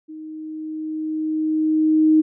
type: tone with level ramp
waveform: sine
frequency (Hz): 312.2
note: D#4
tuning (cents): +6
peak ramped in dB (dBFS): -33 to -10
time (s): 0.08-2.22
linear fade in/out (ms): 20
effects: none